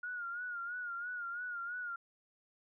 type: tone with vibrato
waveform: sine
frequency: 1430 Hz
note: F6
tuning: 41 cents sharp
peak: -38 dBFS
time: 0.03-1.96 s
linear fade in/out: 5 ms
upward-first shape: sine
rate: 3 Hz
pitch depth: 65 cents each way
effects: none